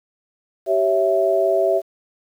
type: chord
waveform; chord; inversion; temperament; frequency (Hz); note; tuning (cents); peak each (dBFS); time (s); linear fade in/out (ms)
sine; C# diminished; second; equal with one note detuned; 386.2 / 554.4 / 659.3; G4 / C#5 / E5; -26 / 0 / 0; -20 / -22 / -17; 0.66-1.82; 50
effects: 8-bit